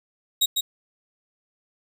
sawtooth tone with echo, 3800 Hz, A#7, 33 cents sharp, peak -14 dBFS, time 0.41-0.46 s, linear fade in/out 10 ms, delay 150 ms, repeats 1, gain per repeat -4 dB, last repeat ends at 0.61 s, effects none

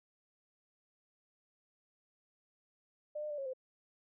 sine tone with pitch steps, 599 / 604 / 589 / 546 / 518 Hz, D5 / D5 / D5 / C#5 / C5, +34 / +48 / +5 / -26 / -17 cents, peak -37 dBFS, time 3.15-3.535 s, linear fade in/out 10 ms, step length 77 ms, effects none

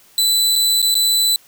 sawtooth tone with dropouts, 3993 Hz, B7, 18 cents sharp, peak -10 dBFS, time 0.18-1.36 s, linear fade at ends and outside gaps 1 ms, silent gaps 0.556-0.56 / 0.818-0.826 / 0.943-0.952 s, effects white hiss -50 dBFS RMS until 1.47 s

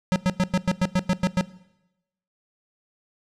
square tone bursts, 183.8 Hz, F#3, 11 cents flat, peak -18 dBFS, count 10, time 0.12-1.41 s, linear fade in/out 0 ms, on 39 ms, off 100 ms, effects noise-tail reverb RT60 0.9 s tail -19 dB re dry + low-pass 7000 Hz 12 dB/octave

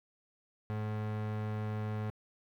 35% pulse tone, 107 Hz, A2, 48 cents flat, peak -32 dBFS, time 0.7-2.1 s, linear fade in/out 0 ms, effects low-pass 2000 Hz 12 dB/octave + 10-bit

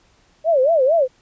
sine tone with vibrato, 587.3 Hz, D5, in tune, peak -12 dBFS, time 0.44-1.08 s, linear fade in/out 50 ms, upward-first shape sine, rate 4.4 Hz, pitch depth 250 cents each way, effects pink hiss -57 dBFS RMS until 1.21 s + resampled to 16000 Hz

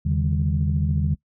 sine tone cluster, 80.9 / 138 / 152 / 198.3 Hz, E2 / C#3 / D#3 / G3, -32 / -7 / -40 / +20 cents, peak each -22 / -26 / -23 / -28 dBFS, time 0.05-1.15 s, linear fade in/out 10 ms, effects noise-tail reverb RT60 0.1 s tail -20 dB re dry + tanh soft clip ceiling -9 dBFS

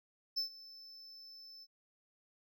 triangle tone with ADSR envelope, 5274 Hz, E8, in tune, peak -30 dBFS, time 0.36-1.67 s, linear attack 19 ms, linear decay 110 ms, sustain -20 dB, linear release 44 ms, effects none

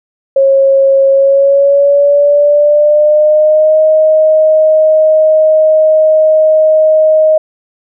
sine tone with pitch glide, 544 to 624.9 Hz, C#5 to D#5, -33 to +7 cents, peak -4 dBFS, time 0.36-7.38 s, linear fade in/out 5 ms, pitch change +240 cents, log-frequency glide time 1.09-3.79 s, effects none

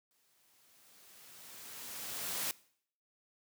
white noise with exponential growth, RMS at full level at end -35 dBFS, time 0.11-2.51 s, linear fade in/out 0 ms, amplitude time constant 520 ms, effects noise-tail reverb RT60 0.6 s tail -21 dB re dry + high-pass 100 Hz 12 dB/octave

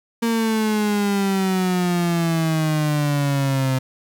35% pulse exponential sweep, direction down, 232.2 to 130 Hz, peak -16 dBFS, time 0.22-3.79 s, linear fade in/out 10 ms, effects 9-bit

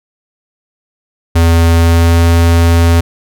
square tone with pitch glide, 83.5 to 84.28 Hz, E2 to E2, +23 to +39 cents, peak -6 dBFS, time 1.35-3.01 s, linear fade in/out 10 ms, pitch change +16 cents, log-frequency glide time 1.74-2.22 s, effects none

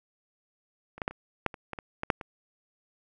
clicks, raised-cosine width 0.5 ms, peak -29 / -16 / -13 / -28 / -10 / -26 / -20 / -22 / -16 / -7 / -23 dBFS, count 11, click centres 0.98 / 1.018 / 1.079 / 1.11 / 1.463 / 1.542 / 1.733 / 1.788 / 2.034 / 2.102 / 2.212 s, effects none

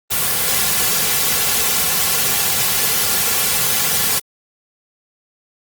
white noise with comb filter, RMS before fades -17 dBFS, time 0.1-4.2 s, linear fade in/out 20 ms, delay 3.2 ms, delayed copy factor -0.7, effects Opus 24 kbps

